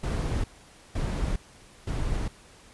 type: noise bursts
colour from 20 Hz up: brown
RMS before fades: -28 dBFS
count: 3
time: 0.03-2.28 s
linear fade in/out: 5 ms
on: 410 ms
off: 510 ms
effects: pink hiss -53 dBFS RMS until 2.73 s + resampled to 24000 Hz